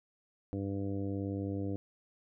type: harmonic tone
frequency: 98.8 Hz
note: G2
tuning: 14 cents sharp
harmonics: 1 / 2 / 3 / 4 / 5 / 6 / 7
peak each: -37 / -41 / -37 / -46 / -43 / -54 / -54 dBFS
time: 0.53-1.76 s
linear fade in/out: 0 ms
effects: none